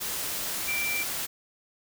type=tone in noise; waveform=sine; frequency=2349 Hz; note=D7; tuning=in tune; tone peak=-28 dBFS; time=0.67-1.04 s; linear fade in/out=20 ms; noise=white; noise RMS=-32 dBFS; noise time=0-1.27 s; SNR=+1 dB; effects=none